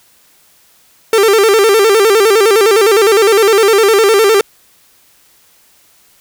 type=tone with vibrato; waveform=45% pulse; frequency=421.6 Hz; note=G#4; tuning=26 cents sharp; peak=-6 dBFS; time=1.13-4.41 s; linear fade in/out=2 ms; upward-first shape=square; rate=9.8 Hz; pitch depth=110 cents each way; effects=white hiss -49 dBFS RMS until 6.2 s